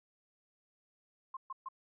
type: tone bursts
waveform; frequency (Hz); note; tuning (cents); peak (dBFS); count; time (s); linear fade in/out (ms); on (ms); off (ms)
sine; 1059; C6; +21; -39; 3; 1.34-1.687; 5; 29; 130
effects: none